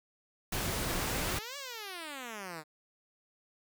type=noise; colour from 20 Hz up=pink; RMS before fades=-34 dBFS; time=0.52-1.39 s; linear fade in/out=5 ms
type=exponential two-way sweep; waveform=5% pulse; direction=up then down; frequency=149 to 580 to 149 Hz; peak=-29 dBFS; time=0.86-2.64 s; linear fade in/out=50 ms; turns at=1.57 s
effects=none